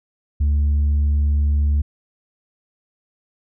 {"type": "tone with tanh clipping", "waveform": "sine", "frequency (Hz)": 72.9, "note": "D2", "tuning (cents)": -12, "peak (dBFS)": -15, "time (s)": [0.4, 1.82], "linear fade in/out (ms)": 10, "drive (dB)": 2, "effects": []}